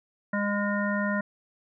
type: harmonic tone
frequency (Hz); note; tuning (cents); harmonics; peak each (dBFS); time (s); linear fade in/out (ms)
204.2; G#3; -29; 1 / 3 / 5 / 7 / 9; -27 / -32 / -35 / -33 / -33; 0.33-1.21; 5
effects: none